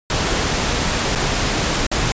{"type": "noise with dropouts", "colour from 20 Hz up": "pink", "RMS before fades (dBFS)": -19, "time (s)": [0.1, 2.12], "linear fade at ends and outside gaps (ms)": 1, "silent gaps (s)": [[1.151, 1.157], [1.867, 1.915]], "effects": ["resampled to 16000 Hz"]}